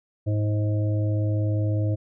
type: harmonic tone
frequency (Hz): 105.4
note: G#2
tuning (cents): +26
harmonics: 1 / 3 / 5 / 6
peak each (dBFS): -21 / -31 / -35 / -37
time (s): 0.26-1.96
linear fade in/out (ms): 20
effects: none